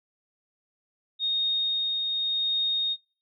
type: tone with tremolo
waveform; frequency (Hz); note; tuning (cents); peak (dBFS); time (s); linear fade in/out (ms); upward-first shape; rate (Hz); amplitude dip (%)
sine; 3710; A#7; -9; -22; 1.19-2.97; 50; triangle; 0.88; 30
effects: noise-tail reverb RT60 0.4 s tail -24 dB re dry